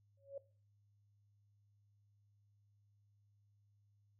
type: tone with exponential growth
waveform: sine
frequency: 554.4 Hz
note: C#5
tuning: in tune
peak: -40 dBFS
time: 0.17-0.38 s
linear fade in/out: 5 ms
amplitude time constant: 44 ms
effects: noise-tail reverb RT60 0.4 s tail -18 dB re dry + added 102 Hz sine -70 dBFS peak until 4.19 s